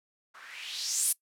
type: noise with low-pass filter sweep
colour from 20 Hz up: violet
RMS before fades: -33 dBFS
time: 0.34-1.13 s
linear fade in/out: 10 ms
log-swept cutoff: 1200 to 11000 Hz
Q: 3.4
effects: noise-tail reverb RT60 0.1 s tail -21 dB re dry